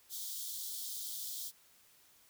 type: high-pass noise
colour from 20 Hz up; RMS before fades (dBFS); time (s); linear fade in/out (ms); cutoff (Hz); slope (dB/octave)
white; -42; 0.09-1.52; 50; 3200; 96
effects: white hiss -65 dBFS RMS until 2.29 s